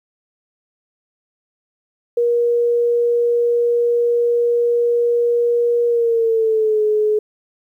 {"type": "tone with pitch glide", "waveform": "sine", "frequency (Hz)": [475.3, 425.9], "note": ["A#4", "G#4"], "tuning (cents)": [34, 44], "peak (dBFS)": -13, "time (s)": [2.17, 7.19], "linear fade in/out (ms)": 5, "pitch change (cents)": -190, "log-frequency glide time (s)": [5.87, 6.82], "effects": ["9-bit"]}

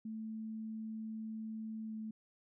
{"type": "tone with pitch glide", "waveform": "sine", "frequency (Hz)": [220, 218.4], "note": ["A3", "A3"], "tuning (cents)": [0, -13], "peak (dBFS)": -40, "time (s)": [0.05, 2.11], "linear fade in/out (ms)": 5, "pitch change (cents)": -13, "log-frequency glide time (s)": [1.86, 1.93], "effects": []}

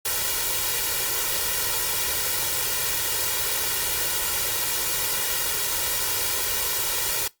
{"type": "noise with comb filter", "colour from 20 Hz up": "white", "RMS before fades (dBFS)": -25, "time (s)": [0.05, 7.28], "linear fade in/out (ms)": 5, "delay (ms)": 2.1, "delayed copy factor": 0.8, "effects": ["noise-tail reverb RT60 0.2 s tail -22 dB re dry", "Opus 48 kbps"]}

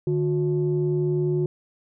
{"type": "tone pair together", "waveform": "sine", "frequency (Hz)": [150, 361.5], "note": ["D3", "F#4"], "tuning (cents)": [37, -40], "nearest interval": "octave + minor third", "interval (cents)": 1523, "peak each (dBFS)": -22, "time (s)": [0.07, 1.46], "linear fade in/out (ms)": 2, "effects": ["tanh soft clip ceiling -14 dBFS"]}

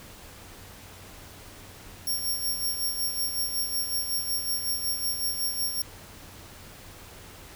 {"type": "tone with tremolo", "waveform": "10% pulse", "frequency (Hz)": 5540, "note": "F8", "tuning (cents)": -15, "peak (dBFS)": -19, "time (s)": [2.07, 5.82], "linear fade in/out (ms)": 2, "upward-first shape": "sine", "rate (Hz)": 5.4, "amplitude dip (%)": 55, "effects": ["added 92 Hz sine -53 dBFS peak until 7.55 s", "pink hiss -47 dBFS RMS until 7.55 s"]}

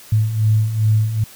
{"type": "beating tone pair", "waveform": "sine", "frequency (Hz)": [106.7, 109.2], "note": ["G#2", "A2"], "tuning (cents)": [47, -13], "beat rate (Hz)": 2.5, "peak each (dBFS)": [-20, -14], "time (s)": [0.12, 1.24], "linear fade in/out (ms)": 5, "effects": ["white hiss -42 dBFS RMS until 1.35 s"]}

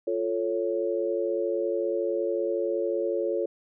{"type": "chord", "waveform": "sine", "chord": "F augmented", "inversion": "none", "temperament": "equal", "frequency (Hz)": [349.2, 440, 554.4], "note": ["F4", "A4", "C#5"], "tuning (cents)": [0, 0, 0], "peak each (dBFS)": -29, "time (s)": [0.07, 3.46], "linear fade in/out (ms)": 5, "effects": []}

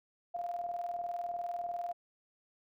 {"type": "tone with tremolo", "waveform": "sine", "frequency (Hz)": 698.5, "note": "F5", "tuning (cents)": 0, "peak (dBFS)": -33, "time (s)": [0.34, 1.93], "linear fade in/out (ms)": 10, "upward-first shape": "square", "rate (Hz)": 20, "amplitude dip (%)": 50, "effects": []}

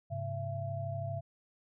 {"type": "tone cluster", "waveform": "sine", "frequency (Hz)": [102.7, 135.3, 673], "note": ["G#2", "C#3", "E5"], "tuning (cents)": [-19, -42, 36], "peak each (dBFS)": [-38, -39, -39], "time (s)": [0.1, 1.21], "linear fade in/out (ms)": 20, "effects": []}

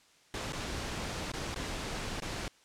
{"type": "noise with dropouts", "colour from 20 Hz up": "pink", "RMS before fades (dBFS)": -37, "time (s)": [0.34, 2.48], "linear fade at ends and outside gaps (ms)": 1, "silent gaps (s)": [[0.523, 0.531], [1.318, 1.336], [1.544, 1.56], [2.202, 2.221]], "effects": ["white hiss -63 dBFS RMS until 2.64 s", "low-pass 7000 Hz 12 dB/octave"]}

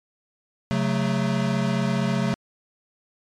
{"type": "chord", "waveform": "square", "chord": "F# minor", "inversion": "second", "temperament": "equal with one note detuned", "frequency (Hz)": [136.05, 185, 220], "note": ["C#3", "F#3", "A3"], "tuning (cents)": [-32, 0, 0], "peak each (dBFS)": -26, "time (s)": [0.71, 2.34], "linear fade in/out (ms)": 0, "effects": ["low-pass 6000 Hz 12 dB/octave", "MP3 96 kbps"]}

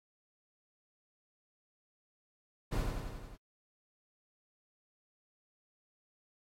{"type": "noise with echo", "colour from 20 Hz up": "brown", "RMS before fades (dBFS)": -33, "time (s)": [2.71, 2.83], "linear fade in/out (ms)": 20, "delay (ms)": 90, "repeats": 6, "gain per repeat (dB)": -3, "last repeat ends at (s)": 3.37, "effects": ["AAC 48 kbps"]}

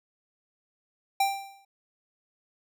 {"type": "tone with exponential decay", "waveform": "square", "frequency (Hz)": 787, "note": "G5", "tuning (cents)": 7, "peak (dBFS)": -20, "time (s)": [1.2, 1.65], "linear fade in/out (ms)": 5, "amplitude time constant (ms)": 96, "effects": []}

